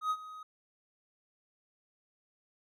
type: tone with ADSR envelope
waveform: triangle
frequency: 1257 Hz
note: D#6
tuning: 17 cents sharp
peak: -25 dBFS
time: 0.01-0.43 s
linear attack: 94 ms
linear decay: 58 ms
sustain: -17 dB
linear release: 4 ms
effects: none